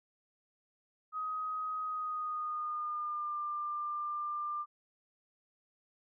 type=tone with pitch glide; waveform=sine; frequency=1258 to 1192.9 Hz; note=D#6 to D6; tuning=+19 to +27 cents; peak=-34 dBFS; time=1.12-4.66 s; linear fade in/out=50 ms; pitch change=-92 cents; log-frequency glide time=1.81-3.38 s; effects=none